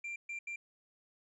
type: tone bursts at uneven times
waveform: triangle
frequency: 2371 Hz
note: D7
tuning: 16 cents sharp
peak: -37 dBFS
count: 3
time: 0.04-0.16 / 0.29-0.39 / 0.47-0.56 s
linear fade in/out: 5 ms
effects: resampled to 24000 Hz